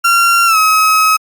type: tone with pitch glide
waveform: 35% pulse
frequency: 1376 to 1276.5 Hz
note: F6 to D#6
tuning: -26 to +44 cents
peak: -6 dBFS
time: 0.04-1.17 s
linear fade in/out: 10 ms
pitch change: -130 cents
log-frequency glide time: 0.46-0.57 s
effects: Opus 48 kbps